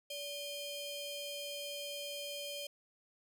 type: ring-modulated tone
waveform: sawtooth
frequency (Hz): 1864.7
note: A#6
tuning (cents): 0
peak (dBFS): -34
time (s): 0.1-2.67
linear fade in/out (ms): 5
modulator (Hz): 1290
effects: none